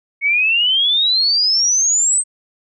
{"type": "exponential sweep", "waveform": "sine", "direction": "up", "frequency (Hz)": [2201, 8372], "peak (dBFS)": -12, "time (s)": [0.21, 2.24], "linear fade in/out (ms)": 50, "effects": []}